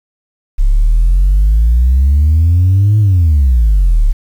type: exponential two-way sweep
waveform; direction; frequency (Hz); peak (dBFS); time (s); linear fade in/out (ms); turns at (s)
sine; up then down; 33.31 to 108 to 33.31; -4; 0.58-4.13; 20; 2.99
effects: tanh soft clip ceiling -4 dBFS + 7-bit